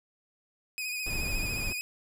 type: tone with vibrato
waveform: sawtooth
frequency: 2489 Hz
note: D#7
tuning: in tune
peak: -29 dBFS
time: 0.78-1.81 s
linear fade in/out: 0 ms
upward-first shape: sine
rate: 14 Hz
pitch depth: 41 cents each way
type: noise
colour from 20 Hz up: brown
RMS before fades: -34 dBFS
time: 1.06-1.73 s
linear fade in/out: 5 ms
effects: none